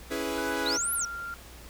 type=chord; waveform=sawtooth; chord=C# minor seventh; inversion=none; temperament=equal; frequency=277.2 / 329.6 / 415.3 / 493.9 Hz; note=C#4 / E4 / G#4 / B4; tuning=0 / 0 / 0 / 0 cents; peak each=-31 dBFS; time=0.1-0.78 s; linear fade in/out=20 ms
type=tone with pitch glide; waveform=sine; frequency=1489 to 1389.3 Hz; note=F#6 to F6; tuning=+11 to -9 cents; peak=-34 dBFS; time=0.38-1.34 s; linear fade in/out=0 ms; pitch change=-120 cents; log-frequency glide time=0.61-0.8 s
type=exponential two-way sweep; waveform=sine; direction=up then down; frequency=3729 to 12000 to 5500 Hz; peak=-27 dBFS; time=0.66-1.05 s; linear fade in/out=2 ms; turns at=0.94 s
effects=added 60 Hz sine -49 dBFS peak until 1.69 s + pink hiss -49 dBFS RMS until 1.69 s